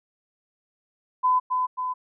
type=tone with echo; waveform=sine; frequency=1010 Hz; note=B5; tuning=39 cents sharp; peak=-17 dBFS; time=1.23-1.4 s; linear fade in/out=20 ms; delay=270 ms; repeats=2; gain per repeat=-4 dB; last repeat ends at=1.94 s; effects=none